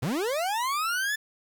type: linear sweep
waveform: 40% pulse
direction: up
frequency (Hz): 103 to 1760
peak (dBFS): -25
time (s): 0.02-1.16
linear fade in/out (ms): 10
effects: 9-bit